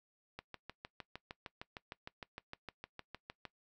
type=click train; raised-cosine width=0.3 ms; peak=-28 dBFS; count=21; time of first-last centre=0.39-3.453 s; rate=6.53 Hz; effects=noise-tail reverb RT60 0.1 s tail -20 dB re dry